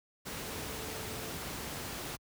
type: tone in noise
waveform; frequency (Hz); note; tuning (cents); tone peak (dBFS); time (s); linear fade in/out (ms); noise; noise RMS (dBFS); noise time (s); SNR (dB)
sine; 440; A4; 0; -48; 0.46-1.31; 20; pink; -40; 0.25-2.17; -11
effects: high-pass 60 Hz 12 dB/octave